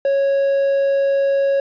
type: tone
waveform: triangle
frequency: 552 Hz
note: C#5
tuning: 7 cents flat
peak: -12 dBFS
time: 0.05-1.6 s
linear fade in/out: 2 ms
effects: resampled to 11025 Hz + 8-bit